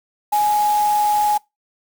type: tone in noise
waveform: sine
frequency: 836 Hz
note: G#5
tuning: 11 cents sharp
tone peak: -14 dBFS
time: 0.32-1.38 s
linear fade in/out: 10 ms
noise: white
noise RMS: -31 dBFS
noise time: 0.32-1.38 s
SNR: +14 dB
effects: noise-tail reverb RT60 0.2 s tail -23 dB re dry